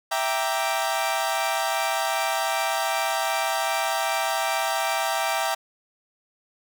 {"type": "chord", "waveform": "sawtooth", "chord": "E half-diminished seventh", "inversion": "none", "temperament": "equal", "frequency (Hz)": [659.3, 784, 932.3, 1174.7], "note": ["E5", "G5", "Bb5", "D6"], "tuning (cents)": [0, 0, 0, 0], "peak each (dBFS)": [-24, -23, -26, -28], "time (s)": [0.11, 5.55], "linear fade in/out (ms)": 10, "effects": []}